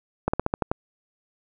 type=slowing click train; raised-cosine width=1 ms; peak=-8 dBFS; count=7; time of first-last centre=0.28-0.715 s; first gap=55 ms; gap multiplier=1.11; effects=none